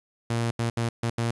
sawtooth tone bursts at uneven times, 116.54 Hz, A#2, in tune, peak -20 dBFS, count 5, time 0.3-0.51 / 0.59-0.7 / 0.77-0.89 / 1.03-1.1 / 1.18-1.31 s, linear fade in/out 5 ms, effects resampled to 24000 Hz + 9-bit

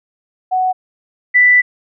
sine tone pair in turn, 743 / 1979.9 Hz, F#5 / B6, +7 / +4 cents, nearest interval octave + perfect fourth, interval 1697 cents, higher second, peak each -12 / -6 dBFS, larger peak second, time 0.51-0.73 / 1.34-1.62 s, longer second, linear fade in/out 20 ms, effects none

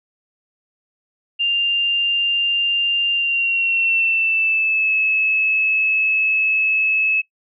sine tone with pitch glide, 2794 to 2592 Hz, F7 to E7, 0 to -30 cents, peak -15 dBFS, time 1.39-7.22 s, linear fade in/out 20 ms, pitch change -130 cents, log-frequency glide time 3.12-4.93 s, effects noise-tail reverb RT60 0.1 s tail -19 dB re dry

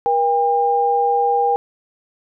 sine tone pair together, 477.4 / 802 Hz, A#4 / G5, +41 / +39 cents, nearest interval major sixth, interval 898 cents, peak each -19 / -15 dBFS, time 0.06-1.56 s, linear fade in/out 0 ms, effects none

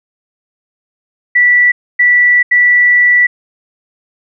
sine tone bursts at uneven times, 1960 Hz, B6, 14 cents flat, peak -5 dBFS, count 3, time 1.35-1.72 / 1.99-2.43 / 2.51-3.27 s, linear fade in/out 10 ms, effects none

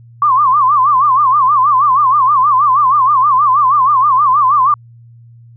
sine tone with vibrato, 1107 Hz, C#6, 3 cents flat, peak -7 dBFS, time 0.22-4.74 s, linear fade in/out 2 ms, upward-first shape sine, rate 6.3 Hz, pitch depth 160 cents each way, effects added 117 Hz sine -37 dBFS peak until 5.56 s

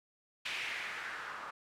blue noise with low-pass filter sweep, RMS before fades -41 dBFS, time 0.45-1.51 s, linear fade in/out 10 ms, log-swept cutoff 2700 to 1200 Hz, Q 2.9, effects none

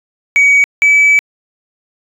sine tone pair in turn, 2261 / 2295 Hz, C#7 / D7, +34 / -40 cents, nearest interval unison, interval 26 cents, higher second, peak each -3 dBFS, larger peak neither, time 0.36-0.64 / 0.82-1.19 s, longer second, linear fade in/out 0 ms, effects tanh soft clip ceiling -4 dBFS

